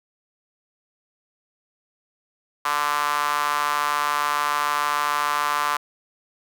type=tone with high-pass filter; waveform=sawtooth; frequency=146.83 Hz; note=D3; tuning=in tune; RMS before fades=-23 dBFS; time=2.65-5.77 s; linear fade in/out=5 ms; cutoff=1100 Hz; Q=4.3; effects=none

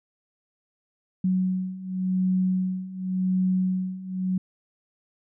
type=beating tone pair; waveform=sine; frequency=185 / 185.9 Hz; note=F#3 / F#3; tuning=0 / +8 cents; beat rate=0.9 Hz; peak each=-27 / -24 dBFS; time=1.24-4.38 s; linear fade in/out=5 ms; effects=none

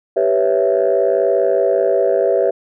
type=chord; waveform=sine; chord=C# half-diminished seventh; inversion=second; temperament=equal; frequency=392 / 493.9 / 554.4 / 659.3 Hz; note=G4 / B4 / C#5 / E5; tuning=0 / 0 / 0 / 0 cents; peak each=-17 dBFS; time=0.16-2.51 s; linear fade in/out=10 ms; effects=tanh soft clip ceiling -5 dBFS

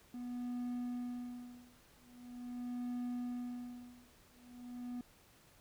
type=tone with tremolo; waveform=triangle; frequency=244.9 Hz; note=B3; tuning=14 cents flat; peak=-35 dBFS; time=0.14-5.01 s; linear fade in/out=2 ms; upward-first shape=sine; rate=0.43 Hz; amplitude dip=100%; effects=pink hiss -65 dBFS RMS until 5.6 s

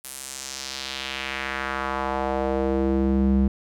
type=tone with band-pass filter sweep; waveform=square; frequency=66.8 Hz; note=C2; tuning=36 cents sharp; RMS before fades=-25 dBFS; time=0.04-3.48 s; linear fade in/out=5 ms; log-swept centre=11000 to 170 Hz; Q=1.7; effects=none

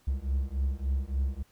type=beating tone pair; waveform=triangle; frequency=65.7 / 69.2 Hz; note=C2 / C#2; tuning=+8 / -2 cents; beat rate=3.5 Hz; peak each=-28 / -28 dBFS; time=0.07-1.43 s; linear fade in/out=10 ms; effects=pink hiss -65 dBFS RMS until 1.51 s

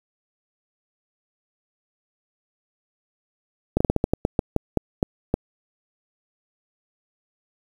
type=slowing click train; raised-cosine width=2 ms; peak=-5 dBFS; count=13; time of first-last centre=3.77-5.341 s; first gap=35 ms; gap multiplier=1.22; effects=7-bit

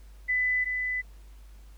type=tone pair in turn; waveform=sine; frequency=2000 / 2000 Hz; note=B6 / B6; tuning=+21 / +21 cents; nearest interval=unison; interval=0 cents; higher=neither; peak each=-23 / -27 dBFS; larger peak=first; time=0.28-0.65 / 0.65-1.02 s; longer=neither; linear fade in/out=20 ms; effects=added 50 Hz sine -46 dBFS peak until 1.77 s + pink hiss -62 dBFS RMS until 1.77 s

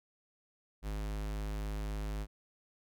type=tone; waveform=square; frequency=51.9 Hz; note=G#1; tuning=in tune; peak=-36 dBFS; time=0.82-2.27 s; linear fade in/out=50 ms; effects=none

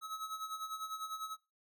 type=tone with tremolo; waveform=square; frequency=1286 Hz; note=E6; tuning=43 cents flat; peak=-38 dBFS; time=0.01-1.37 s; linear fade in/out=50 ms; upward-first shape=sine; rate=10 Hz; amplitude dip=70%; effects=noise-tail reverb RT60 0.3 s tail -23 dB re dry

